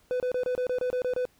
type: tone bursts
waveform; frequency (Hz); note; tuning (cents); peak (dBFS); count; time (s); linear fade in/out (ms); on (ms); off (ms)
triangle; 501; B4; +25; -23; 10; 0.11-1.253; 0; 90; 27
effects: pink hiss -64 dBFS RMS until 1.39 s